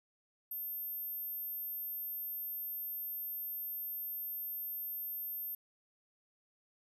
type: tone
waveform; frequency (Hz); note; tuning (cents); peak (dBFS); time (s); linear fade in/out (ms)
sine; 13290; G#9; 0; -36; 0.51-5.55; 5
effects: tanh soft clip ceiling -36 dBFS